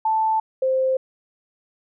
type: tone pair in turn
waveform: sine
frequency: 880 / 523.3 Hz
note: A5 / C5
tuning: 0 / 0 cents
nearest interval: major sixth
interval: 900 cents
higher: first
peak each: -17 dBFS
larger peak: neither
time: 0.05-0.4 / 0.62-0.97 s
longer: neither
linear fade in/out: 5 ms
effects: none